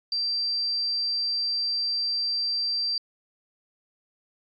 sine tone, 4700 Hz, D8, 1 cent sharp, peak -24 dBFS, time 0.12-2.98 s, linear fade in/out 2 ms, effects AAC 48 kbps

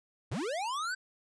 square linear sweep, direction up, 77.78 to 1568 Hz, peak -33 dBFS, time 0.31-0.95 s, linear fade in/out 10 ms, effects resampled to 22050 Hz

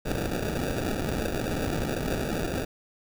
white noise with sample-and-hold, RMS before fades -29 dBFS, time 0.05-2.65 s, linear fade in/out 10 ms, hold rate 1050 Hz, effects none

